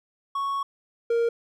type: tone pair in turn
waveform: triangle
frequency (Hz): 1108.7 / 466.2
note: C#6 / A#4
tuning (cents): 0 / 0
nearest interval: octave + minor third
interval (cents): 1500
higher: first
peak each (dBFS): -23 / -18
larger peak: second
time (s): 0.35-0.63 / 1.1-1.29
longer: first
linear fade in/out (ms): 5
effects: none